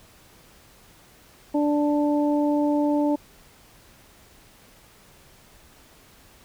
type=harmonic tone; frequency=293.7 Hz; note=D4; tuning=in tune; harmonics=1 / 2 / 3; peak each=-20 / -26 / -30 dBFS; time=1.54-3.16 s; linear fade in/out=10 ms; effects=pink hiss -53 dBFS RMS until 6.44 s